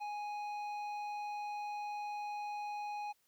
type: tone with tanh clipping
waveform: sine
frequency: 830.6 Hz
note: G#5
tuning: in tune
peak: -40 dBFS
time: 0-3.13 s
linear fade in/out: 20 ms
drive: 10 dB
effects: white hiss -75 dBFS RMS until 3.27 s